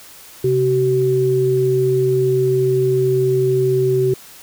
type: tone pair together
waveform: sine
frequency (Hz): 132.5 / 379.1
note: C3 / F#4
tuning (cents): +22 / +42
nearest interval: octave + tritone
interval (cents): 1820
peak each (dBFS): -19 / -14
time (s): 0.44-4.14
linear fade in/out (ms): 5
effects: white hiss -41 dBFS RMS until 4.42 s